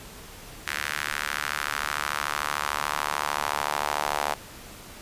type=tone with high-pass filter sweep; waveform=sawtooth; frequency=73.5 Hz; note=D2; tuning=2 cents sharp; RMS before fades=-29 dBFS; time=0.67-4.34 s; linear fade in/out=5 ms; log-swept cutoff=1700 to 790 Hz; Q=2.2; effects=pink hiss -44 dBFS RMS until 5.01 s + resampled to 32000 Hz

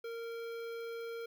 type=tone with notch filter; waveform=square; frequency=462.3 Hz; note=A#4; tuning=14 cents flat; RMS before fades=-42 dBFS; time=0.04-1.26 s; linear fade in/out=5 ms; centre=8200 Hz; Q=0.53; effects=none

